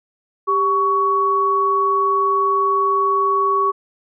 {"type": "tone pair together", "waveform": "sine", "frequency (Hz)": [394.9, 1120], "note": ["G4", "C#6"], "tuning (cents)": [13, 18], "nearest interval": "octave + tritone", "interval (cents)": 1805, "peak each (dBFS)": [-21, -15], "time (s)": [0.47, 3.72], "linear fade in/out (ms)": 20, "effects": []}